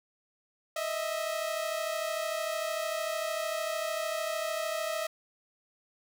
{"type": "tone pair together", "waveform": "sawtooth", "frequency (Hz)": [622.3, 655.6], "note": ["D#5", "E5"], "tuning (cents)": [0, -10], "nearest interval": "minor second", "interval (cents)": 90, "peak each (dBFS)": [-30, -30], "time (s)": [0.76, 5.07], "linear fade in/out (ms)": 5, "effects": []}